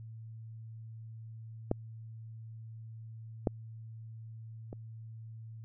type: clicks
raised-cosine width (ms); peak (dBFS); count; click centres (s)
2; -15 / -14 / -29; 3; 1.714 / 3.472 / 4.729
effects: added 112 Hz sine -44 dBFS peak until 5.64 s